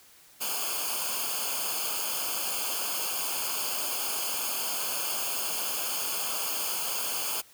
white noise with comb filter, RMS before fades -31 dBFS, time 0.4-7.42 s, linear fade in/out 20 ms, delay 0.52 ms, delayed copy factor -1, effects white hiss -56 dBFS RMS until 7.53 s

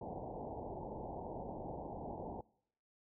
white low-pass noise, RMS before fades -45 dBFS, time 0.01-2.41 s, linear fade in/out 5 ms, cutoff 910 Hz, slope 96 dB/octave, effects noise-tail reverb RT60 0.7 s tail -24 dB re dry

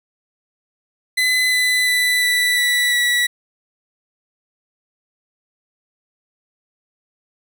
30% pulse tone with pitch steps, 2015 / 2001 / 1987.3 / 1973.5 / 1959.9 / 1946.4 Hz, B6 / B6 / B6 / B6 / B6 / B6, +34 / +22 / +10 / -2 / -14 / -26 cents, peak -12 dBFS, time 1.17-3.27 s, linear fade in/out 10 ms, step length 350 ms, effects none

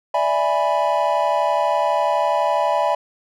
triangle chord, E dominant seventh, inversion third, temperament equal, 587.3 / 659.3 / 830.6 / 987.8 Hz, D5 / E5 / G#5 / B5, 0 / 0 / 0 / 0 cents, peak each -20 dBFS, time 0.14-2.95 s, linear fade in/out 5 ms, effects none

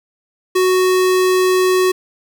square tone, 370 Hz, F#4, in tune, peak -12 dBFS, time 0.55-1.92 s, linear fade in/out 10 ms, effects 8-bit

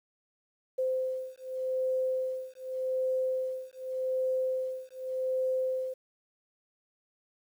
sine beating tone pair, 517 / 517.85 Hz, C5 / C5, -21 / -18 cents, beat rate 0.85 Hz, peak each -32 / -32 dBFS, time 0.78-5.94 s, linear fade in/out 10 ms, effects 10-bit

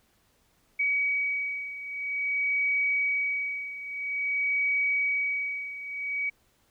sine beating tone pair, 2266 / 2266.5 Hz, C#7 / C#7, +37 / +38 cents, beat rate 0.5 Hz, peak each -27 / -31 dBFS, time 0.79-6.3 s, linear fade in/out 10 ms, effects pink hiss -67 dBFS RMS until 6.7 s

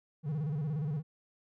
triangle tone with vibrato, 150 Hz, D3, 37 cents sharp, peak -29 dBFS, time 0.23-1.03 s, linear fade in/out 50 ms, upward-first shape square, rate 17 Hz, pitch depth 110 cents each way, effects none

